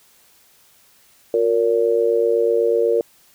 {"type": "tone with amplitude modulation", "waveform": "sine", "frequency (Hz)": 464.4, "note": "A#4", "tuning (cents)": -7, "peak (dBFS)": -10, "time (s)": [1.34, 3.01], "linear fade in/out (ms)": 2, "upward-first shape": "sine", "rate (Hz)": 108, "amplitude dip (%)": 95, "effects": ["white hiss -54 dBFS RMS until 3.34 s"]}